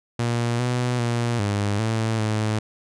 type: tone with pitch steps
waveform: sawtooth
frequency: 118.5 / 123.4 / 118.6 / 102.1 / 111.8 / 108.2 Hz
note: A#2 / B2 / A#2 / G#2 / A2 / A2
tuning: +29 / -1 / +30 / -29 / +28 / -29 cents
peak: -17 dBFS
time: 0.19-2.59 s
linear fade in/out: 5 ms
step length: 400 ms
effects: resampled to 22050 Hz